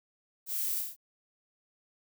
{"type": "noise with echo", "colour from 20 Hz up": "violet", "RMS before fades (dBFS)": -36, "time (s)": [0.46, 0.83], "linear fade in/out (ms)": 50, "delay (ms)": 27, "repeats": 5, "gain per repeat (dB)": -2, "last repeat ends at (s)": 0.965, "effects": []}